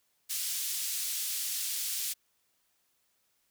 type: band-pass noise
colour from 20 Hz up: white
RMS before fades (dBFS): -34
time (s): 0.29-2.14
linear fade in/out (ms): 20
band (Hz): 3400 to 15000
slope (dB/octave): 12
effects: white hiss -74 dBFS RMS until 3.5 s